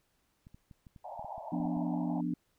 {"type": "clicks", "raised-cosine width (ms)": 5, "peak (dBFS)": -40, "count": 11, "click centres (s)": [0.469, 0.545, 0.712, 0.868, 0.962, 1.194, 1.246, 1.38, 1.603, 1.655, 1.769]}
{"type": "band-pass noise", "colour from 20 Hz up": "white", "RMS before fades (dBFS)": -43, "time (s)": [1.04, 2.21], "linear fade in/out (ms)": 5, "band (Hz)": [600, 920], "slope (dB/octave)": 96}
{"type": "chord", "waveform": "sine", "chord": "B diminished", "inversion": "second", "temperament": "equal", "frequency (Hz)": [174.61, 246.9, 293.7], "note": ["F3", "B3", "D4"], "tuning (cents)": [0, 0, 0], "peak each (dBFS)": -35, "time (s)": [1.52, 2.34], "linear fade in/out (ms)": 5}
{"effects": ["pink hiss -75 dBFS RMS until 2.58 s"]}